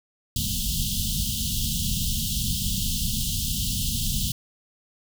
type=band-stop noise; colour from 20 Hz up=pink; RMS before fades=-26 dBFS; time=0.36-4.32 s; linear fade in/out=2 ms; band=240 to 2900 Hz; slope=96 dB/octave; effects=none